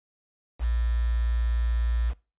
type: tone with quantisation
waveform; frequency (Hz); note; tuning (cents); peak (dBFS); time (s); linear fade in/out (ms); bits
sine; 58.27; A#1; 0; -22; 0.59-2.14; 50; 7
effects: noise-tail reverb RT60 0.3 s tail -21 dB re dry + resampled to 8000 Hz